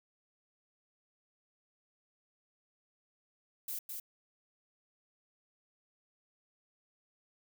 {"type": "noise with echo", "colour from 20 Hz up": "violet", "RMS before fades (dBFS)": -39, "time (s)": [3.68, 3.79], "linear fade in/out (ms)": 5, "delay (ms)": 210, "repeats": 1, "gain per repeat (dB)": -3, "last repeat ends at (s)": 4, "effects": []}